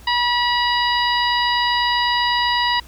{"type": "harmonic tone", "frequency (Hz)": 968, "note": "B5", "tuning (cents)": -35, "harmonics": [1, 2, 3, 4, 5], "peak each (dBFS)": [-19, -22, -24, -25, -26], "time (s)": [0.07, 2.8], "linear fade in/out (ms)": 5, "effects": ["added 60 Hz sine -41 dBFS peak until 2.87 s", "pink hiss -47 dBFS RMS until 2.87 s"]}